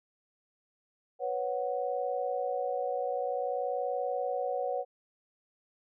sine chord, B suspended second, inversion none, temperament equal, 493.9 / 554.4 / 740 Hz, B4 / C#5 / F#5, 0 / 0 / 0 cents, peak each -34 dBFS, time 1.19-4.85 s, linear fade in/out 50 ms, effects none

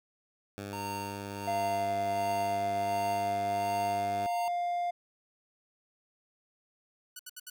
10% pulse tone, 100.3 Hz, G2, 40 cents sharp, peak -30 dBFS, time 0.58-4.26 s, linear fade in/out 0 ms
square tone with tremolo, 920 Hz, A#5, 23 cents flat, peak -36 dBFS, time 0.73-4.48 s, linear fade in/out 0 ms, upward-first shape sine, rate 1.4 Hz, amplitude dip 75%
triangle tone with pitch glide, 690 to 701.7 Hz, F5 to F5, -21 to +8 cents, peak -27 dBFS, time 1.47-4.91 s, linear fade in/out 10 ms, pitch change +29 cents, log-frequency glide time 1.68-4.27 s
5% pulse tone bursts, 1480 Hz, F#6, in tune, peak -30 dBFS, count 4, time 7.16-7.5 s, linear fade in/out 5 ms, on 34 ms, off 68 ms
effects none

